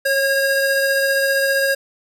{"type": "tone pair together", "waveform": "square", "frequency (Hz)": [547.7, 1628], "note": ["C#5", "G#6"], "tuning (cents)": [-21, -35], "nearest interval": "octave + perfect fifth", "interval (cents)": 1886, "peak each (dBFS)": [-19, -19], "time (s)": [0.05, 1.75], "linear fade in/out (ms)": 10, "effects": []}